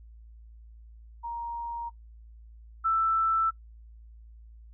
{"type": "tone pair in turn", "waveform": "sine", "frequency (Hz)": [938, 1326.2], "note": ["A#5", "E6"], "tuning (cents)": [11, 10], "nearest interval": "tritone", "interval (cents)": 599, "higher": "second", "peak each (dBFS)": [-32, -22], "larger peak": "second", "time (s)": [[1.23, 1.9], [2.84, 3.51]], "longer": "neither", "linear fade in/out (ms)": 20, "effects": ["noise-tail reverb RT60 0.1 s tail -20 dB re dry", "added 56 Hz sine -47 dBFS peak until 4.73 s"]}